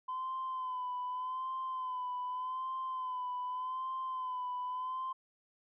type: tone with vibrato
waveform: sine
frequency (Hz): 1019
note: C6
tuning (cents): -46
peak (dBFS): -34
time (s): 0.08-5.13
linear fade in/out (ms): 10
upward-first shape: sine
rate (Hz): 0.84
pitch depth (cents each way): 44
effects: tanh soft clip ceiling -32 dBFS